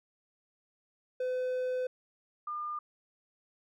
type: tone pair in turn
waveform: triangle / sine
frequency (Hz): 507 / 1205.9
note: B4 / D6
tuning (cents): +45 / +45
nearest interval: octave + minor third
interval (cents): 1500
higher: second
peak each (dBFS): -28 / -34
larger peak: first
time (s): 1.2-1.87 / 2.47-2.79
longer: first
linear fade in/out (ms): 5
effects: none